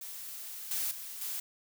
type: noise with level steps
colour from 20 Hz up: blue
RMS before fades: -43 / -33 / -43 / -37 dBFS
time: 0.01-1.4 s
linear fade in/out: 5 ms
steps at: 0.71 / 0.91 / 1.21 s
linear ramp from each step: 2 ms
effects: none